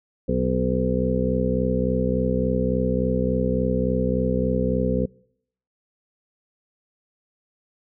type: harmonic tone with a mistuned harmonic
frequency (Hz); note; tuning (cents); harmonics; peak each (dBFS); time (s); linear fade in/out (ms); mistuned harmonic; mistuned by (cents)
63.5; B1; +49; 1 / 2 / 3 / 4 / 6 / 7 / 8; -28 / -29 / -25 / -27 / -32 / -28 / -26; 0.28-5.06; 10; 6; +20
effects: noise-tail reverb RT60 0.7 s tail -25 dB re dry